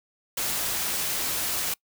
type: noise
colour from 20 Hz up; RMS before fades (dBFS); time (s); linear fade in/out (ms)
white; -28; 0.37-1.74; 5
effects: noise-tail reverb RT60 0.1 s tail -25 dB re dry